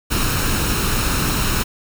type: noise with comb filter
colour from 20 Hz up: pink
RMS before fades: -19 dBFS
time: 0.1-1.64 s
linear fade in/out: 20 ms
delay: 0.74 ms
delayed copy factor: +0.5
effects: none